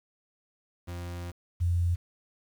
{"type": "tone pair in turn", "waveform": ["40% pulse", "sine"], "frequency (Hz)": [87.31, 86.92], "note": ["F2", "F2"], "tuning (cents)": [0, -8], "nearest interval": "unison", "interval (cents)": 8, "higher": "first", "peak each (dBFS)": [-34, -23], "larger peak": "second", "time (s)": [[0.87, 1.32], [1.6, 1.96]], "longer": "first", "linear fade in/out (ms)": 20, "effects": ["9-bit"]}